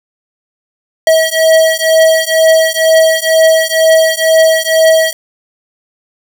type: beating tone pair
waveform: square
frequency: 642 / 644.1 Hz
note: E5 / E5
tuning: -46 / -40 cents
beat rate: 2.1 Hz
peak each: -10 dBFS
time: 1.07-5.13 s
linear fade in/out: 2 ms
effects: none